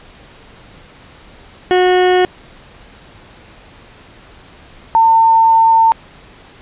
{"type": "tone pair in turn", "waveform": ["30% pulse", "sine"], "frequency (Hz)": [364.8, 902.4], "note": ["F#4", "A5"], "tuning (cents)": [-24, 44], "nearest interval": "octave + major third", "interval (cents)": 1568, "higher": "second", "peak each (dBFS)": -6, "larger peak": "neither", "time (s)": [[1.71, 2.25], [4.95, 5.92]], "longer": "second", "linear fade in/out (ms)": 0, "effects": ["pink hiss -41 dBFS RMS until 6.61 s", "resampled to 8000 Hz"]}